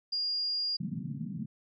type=tone; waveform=sine; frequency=4829 Hz; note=D8; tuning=47 cents sharp; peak=-29 dBFS; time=0.12-0.77 s; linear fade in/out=10 ms
type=band-pass noise; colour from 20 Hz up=white; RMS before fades=-37 dBFS; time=0.8-1.46 s; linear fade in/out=5 ms; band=130 to 230 Hz; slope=48 dB/octave
effects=none